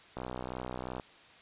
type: click train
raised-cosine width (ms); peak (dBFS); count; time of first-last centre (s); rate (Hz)
1; -24; 53; 0.17-0.998; 62.8
effects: white hiss -56 dBFS RMS until 1.41 s + resampled to 8000 Hz